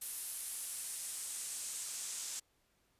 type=noise with band-pass filter sweep; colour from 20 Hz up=pink; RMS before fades=-43 dBFS; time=0.01-2.4 s; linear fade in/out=10 ms; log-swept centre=11000 to 7300 Hz; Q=2.1; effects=pink hiss -75 dBFS RMS until 2.99 s + resampled to 32000 Hz